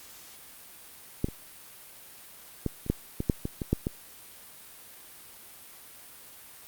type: clicks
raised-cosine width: 3 ms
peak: -12 / -24 / -14 / -27 / -11 / -16 / -9 / -17 / -18 / -10 / -15 dBFS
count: 11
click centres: 1.244 / 1.286 / 2.663 / 2.864 / 2.9 / 3.204 / 3.298 / 3.454 / 3.618 / 3.73 / 3.869 s
effects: white hiss -49 dBFS RMS until 6.67 s + Opus 48 kbps